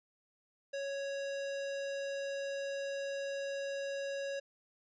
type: tone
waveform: square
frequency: 554.4 Hz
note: C#5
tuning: in tune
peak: -37 dBFS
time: 0.73-4.4 s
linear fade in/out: 10 ms
effects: resampled to 16000 Hz